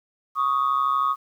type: tone pair together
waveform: sine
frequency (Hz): 1111.9 / 1244.5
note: C#6 / D#6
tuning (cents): +5 / 0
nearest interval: major second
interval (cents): 195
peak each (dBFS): -21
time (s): 0.35-1.16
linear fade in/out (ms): 50
effects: tanh soft clip ceiling -14 dBFS + 9-bit